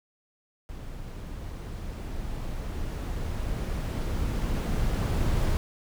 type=noise with level ramp; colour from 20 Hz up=brown; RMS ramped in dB=-39 to -24 dBFS; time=0.69-5.57 s; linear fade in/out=0 ms; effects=none

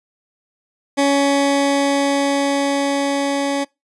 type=tone with level ramp; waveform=20% pulse; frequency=280 Hz; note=C#4; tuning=18 cents sharp; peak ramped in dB=-8 to -13 dBFS; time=0.97-3.65 s; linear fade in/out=20 ms; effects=noise-tail reverb RT60 0.2 s tail -23 dB re dry + resampled to 24000 Hz

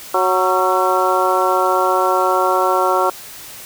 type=harmonic tone with a mistuned harmonic; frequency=185 Hz; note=F#3; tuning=in tune; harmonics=2 / 3 / 4 / 5 / 6 / 7; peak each=-20 / -20 / -20 / -20 / -20 / -20 dBFS; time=0.14-3.1 s; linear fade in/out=5 ms; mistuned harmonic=7; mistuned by=+71 cents; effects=white hiss -35 dBFS RMS until 3.65 s

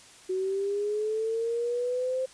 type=linear sweep; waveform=sine; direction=up; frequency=370 to 523.3 Hz; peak=-26 dBFS; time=0.29-2.26 s; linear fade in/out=10 ms; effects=white hiss -52 dBFS RMS until 2.33 s + resampled to 22050 Hz

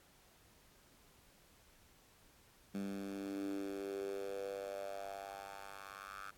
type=tone with high-pass filter sweep; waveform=10% pulse; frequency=98.5 Hz; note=G2; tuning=9 cents sharp; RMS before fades=-44 dBFS; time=2.74-6.31 s; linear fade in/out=10 ms; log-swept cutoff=200 to 1300 Hz; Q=5.5; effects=pink hiss -66 dBFS RMS until 6.37 s + AAC 64 kbps

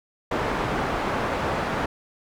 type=low-pass noise; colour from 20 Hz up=white; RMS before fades=-26 dBFS; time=0.31-1.86 s; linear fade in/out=5 ms; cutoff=1100 Hz; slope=12 dB/octave; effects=none

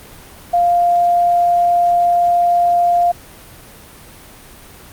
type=tone; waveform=sine; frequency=698.5 Hz; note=F5; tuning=in tune; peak=-10 dBFS; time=0.53-3.12 s; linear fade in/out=10 ms; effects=pink hiss -39 dBFS RMS until 4.92 s + Opus 32 kbps

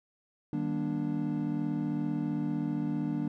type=chord; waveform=triangle; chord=Eb major seventh; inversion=none; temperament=equal with one note detuned; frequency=155.56 / 196 / 238.3 / 293.7 Hz; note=Eb3 / G3 / Bb3 / D4; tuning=0 / 0 / +38 / 0 cents; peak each=-33 / -35 / -33 / -31 dBFS; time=0.53-3.28 s; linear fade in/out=2 ms; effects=none

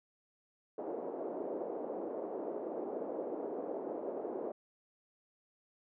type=band-pass noise; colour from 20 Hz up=white; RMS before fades=-40 dBFS; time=0.78-4.52 s; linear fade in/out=5 ms; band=300 to 590 Hz; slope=24 dB/octave; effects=none

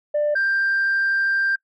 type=tone pair in turn; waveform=sine; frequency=593 / 1583.1 Hz; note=D5 / G6; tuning=+17 / +17 cents; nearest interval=octave + perfect fourth; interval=1700 cents; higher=second; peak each=-16 dBFS; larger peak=neither; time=0.14-0.35 / 0.35-1.56 s; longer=second; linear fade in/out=10 ms; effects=noise-tail reverb RT60 0.1 s tail -23 dB re dry + tanh soft clip ceiling -15 dBFS

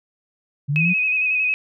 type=linear sweep; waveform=sine; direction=up; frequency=137.7 to 185 Hz; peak=-18 dBFS; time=0.68-0.94 s; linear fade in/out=20 ms
type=tone with vibrato; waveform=sine; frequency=2528 Hz; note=D#7; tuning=27 cents sharp; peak=-17 dBFS; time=0.76-1.54 s; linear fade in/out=0 ms; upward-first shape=square; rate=11 Hz; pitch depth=26 cents each way
effects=none

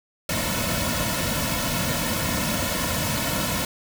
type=noise with comb filter; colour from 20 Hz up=pink; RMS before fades=-25 dBFS; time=0.29-3.65 s; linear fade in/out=2 ms; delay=2.5 ms; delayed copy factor=-0.85; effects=none

